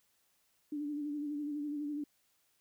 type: tone with vibrato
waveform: sine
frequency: 293.7 Hz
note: D4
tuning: in tune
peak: -35 dBFS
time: 0.72-2.04 s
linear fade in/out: 5 ms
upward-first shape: sine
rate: 12 Hz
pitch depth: 43 cents each way
effects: white hiss -74 dBFS RMS until 2.6 s